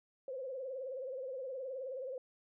sine tone with vibrato, 523.3 Hz, C5, in tune, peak -39 dBFS, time 0.28-2.18 s, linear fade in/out 2 ms, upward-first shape triangle, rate 19 Hz, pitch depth 110 cents each way, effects none

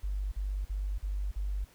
sine tone bursts, 49.09 Hz, G1, 3 cents sharp, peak -30 dBFS, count 5, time 0.03-1.648 s, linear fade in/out 10 ms, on 290 ms, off 42 ms, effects pink hiss -61 dBFS RMS until 1.74 s

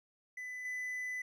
triangle tone with level steps, 2001 Hz, B6, 22 cents sharp, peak -39 / -35 dBFS, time 0.37-1.22 s, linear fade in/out 5 ms, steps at 0.65 s, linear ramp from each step 2 ms, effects none

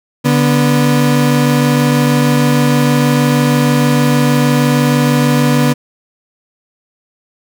35% pulse tone pair together, 145.74 / 245.1 Hz, D3 / B3, -13 / -13 cents, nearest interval major sixth, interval 900 cents, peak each -10 dBFS, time 0.24-5.74 s, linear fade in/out 20 ms, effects none

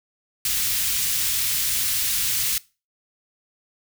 white band-stop noise, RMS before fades -23 dBFS, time 0.45-2.58 s, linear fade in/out 2 ms, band 130 to 2200 Hz, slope 12 dB/octave, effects noise-tail reverb RT60 0.3 s tail -21 dB re dry

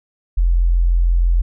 sine tone, 43.12 Hz, F1, 21 cents flat, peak -11 dBFS, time 0.37-1.42 s, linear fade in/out 10 ms, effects none

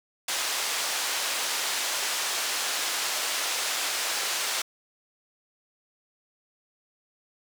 white band-pass noise, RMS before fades -29 dBFS, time 0.28-4.62 s, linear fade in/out 5 ms, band 540 to 7000 Hz, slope 12 dB/octave, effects none

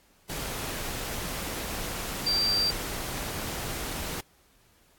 sine tone in noise, 4699 Hz, D8, in tune, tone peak -23 dBFS, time 2.26-2.71 s, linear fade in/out 10 ms, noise pink, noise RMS -34 dBFS, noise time 0.29-4.21 s, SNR +8 dB, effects pink hiss -62 dBFS RMS until 4.98 s + AAC 64 kbps

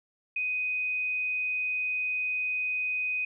sine tone, 2500 Hz, D#7, 8 cents sharp, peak -27 dBFS, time 0.36-3.25 s, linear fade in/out 5 ms, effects none

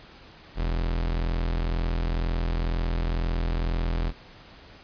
40% pulse tone, 42.05 Hz, E1, 35 cents sharp, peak -23 dBFS, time 0.55-4.13 s, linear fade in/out 50 ms, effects pink hiss -49 dBFS RMS until 4.83 s + resampled to 11025 Hz

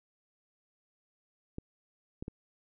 clicks, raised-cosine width 3 ms, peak -25 dBFS, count 3, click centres 1.584 / 2.225 / 2.281 s, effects none

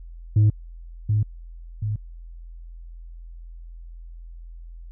sine tone with echo, 106 Hz, G#2, 36 cents sharp, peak -10 dBFS, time 0.36-0.5 s, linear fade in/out 5 ms, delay 730 ms, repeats 2, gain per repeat -6 dB, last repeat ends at 1.96 s, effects tanh soft clip ceiling -12 dBFS + added 42 Hz sine -37 dBFS peak until 4.91 s

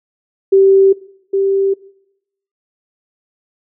sine tone pair in turn, 388.3 / 391 Hz, G4 / G4, -16 / -4 cents, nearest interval unison, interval 12 cents, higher second, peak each -5 / -11 dBFS, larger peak first, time 0.52-0.93 / 1.33-1.74 s, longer neither, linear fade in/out 10 ms, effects noise-tail reverb RT60 0.8 s tail -20 dB re dry

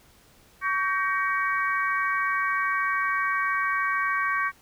harmonic tone with a mistuned harmonic, 376.1 Hz, F#4, 28 cents sharp, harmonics 3 / 4 / 5 / 6, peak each -26 / -28 / -30 / -32 dBFS, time 0.61-4.52 s, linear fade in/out 50 ms, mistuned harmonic 4, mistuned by +65 cents, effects pink hiss -57 dBFS RMS until 4.61 s

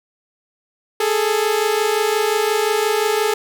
sawtooth tone pair together, 415.3 / 441 Hz, G#4 / A4, 0 / +4 cents, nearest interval minor second, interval 104 cents, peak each -15 dBFS, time 1-3.34 s, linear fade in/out 5 ms, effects none

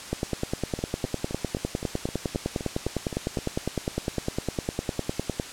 two click trains, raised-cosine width 2 ms, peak -12 / -19 dBFS, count 53 / 11, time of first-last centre 0.13-5.398 / 0.79-3.387 s, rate 9.87 / 3.85 Hz, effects white hiss -39 dBFS RMS until 5.52 s + low-pass 8000 Hz 12 dB/octave

